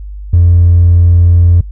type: tone with hard clipping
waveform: sine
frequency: 86.7 Hz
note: F2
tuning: 12 cents flat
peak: -4 dBFS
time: 0.33-1.61 s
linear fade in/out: 5 ms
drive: 1 dB
effects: noise-tail reverb RT60 0.1 s tail -20 dB re dry + added 50 Hz sine -22 dBFS peak until 1.71 s